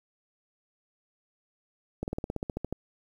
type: slowing click train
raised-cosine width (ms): 2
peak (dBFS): -18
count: 12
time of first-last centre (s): 2.03-2.726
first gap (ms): 49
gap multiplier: 1.05
effects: 9-bit